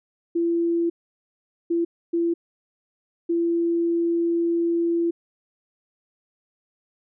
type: tone bursts at uneven times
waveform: sine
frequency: 338.4 Hz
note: E4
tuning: 45 cents sharp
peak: -19 dBFS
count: 4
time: 0.35-0.9 / 1.7-1.85 / 2.13-2.34 / 3.29-5.11 s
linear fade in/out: 10 ms
effects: none